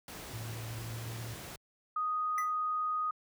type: noise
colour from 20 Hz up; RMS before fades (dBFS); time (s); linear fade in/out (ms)
pink; -45; 0.08-1.56; 2
type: tone with pitch glide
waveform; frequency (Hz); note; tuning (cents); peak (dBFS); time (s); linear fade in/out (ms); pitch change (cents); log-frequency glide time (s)
triangle; 112.8 to 114.84; A2 to A#2; +44 to -25; -37; 0.33-1.34; 5; +31; 0.68-1.13
type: tone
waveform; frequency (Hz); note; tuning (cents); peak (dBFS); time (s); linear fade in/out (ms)
sine; 1244.5; D#6; 0; -30; 1.96-3.11; 5
type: tone with exponential decay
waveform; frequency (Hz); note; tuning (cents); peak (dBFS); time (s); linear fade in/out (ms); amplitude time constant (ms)
square; 1982; B6; +6; -34; 2.38-2.55; 1; 35
effects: high-pass 60 Hz 12 dB/octave